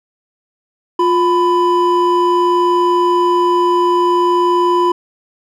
triangle tone pair together, 352.8 / 997.9 Hz, F4 / B5, +18 / +18 cents, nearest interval octave + tritone, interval 1800 cents, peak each -11 dBFS, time 0.99-4.92 s, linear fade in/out 5 ms, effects none

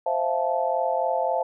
sine chord, F major seventh, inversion second, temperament just, 523.8 / 654.8 / 698.5 / 873.1 Hz, C5 / E5 / F5 / A5, +2 / -12 / 0 / -14 cents, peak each -27 dBFS, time 0.06-1.43 s, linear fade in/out 5 ms, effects none

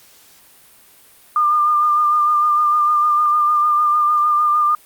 sine tone with vibrato, 1203 Hz, D6, 41 cents sharp, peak -12 dBFS, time 1.36-4.75 s, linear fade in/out 2 ms, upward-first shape sine, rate 6.6 Hz, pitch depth 25 cents each way, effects white hiss -48 dBFS RMS until 4.85 s + Opus 48 kbps

